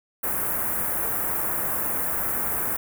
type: band-stop noise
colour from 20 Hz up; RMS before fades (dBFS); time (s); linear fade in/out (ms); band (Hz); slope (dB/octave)
white; -26; 0.23-2.77; 10; 1700 to 11000; 24
effects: none